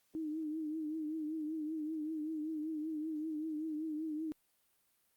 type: tone with vibrato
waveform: sine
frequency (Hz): 311.1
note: D#4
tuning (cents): 0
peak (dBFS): -36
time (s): 0.15-4.32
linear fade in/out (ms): 0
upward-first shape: triangle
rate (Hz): 5.2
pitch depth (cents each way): 75
effects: white hiss -75 dBFS RMS until 5.16 s + Opus 48 kbps